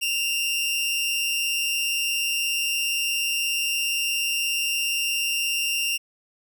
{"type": "tone pair together", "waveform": "sawtooth", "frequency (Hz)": [2637, 2794], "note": ["E7", "F7"], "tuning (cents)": [0, 0], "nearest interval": "minor second", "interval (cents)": 100, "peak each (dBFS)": [-28, -20], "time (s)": [0.01, 5.98], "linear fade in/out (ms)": 20, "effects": []}